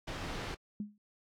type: low-pass noise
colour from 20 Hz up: pink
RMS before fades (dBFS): -40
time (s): 0.07-0.55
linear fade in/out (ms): 10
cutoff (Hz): 4200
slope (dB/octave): 12
type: tone with exponential decay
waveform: sine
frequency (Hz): 207.7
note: G#3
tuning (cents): 0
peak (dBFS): -32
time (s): 0.8-0.98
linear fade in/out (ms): 2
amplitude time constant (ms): 39
effects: AAC 64 kbps